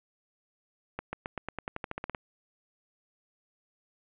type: accelerating click train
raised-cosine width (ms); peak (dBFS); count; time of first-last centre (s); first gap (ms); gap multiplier
0.5; -19; 14; 0.99-2.148; 140; 0.92
effects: resampled to 8000 Hz + 10-bit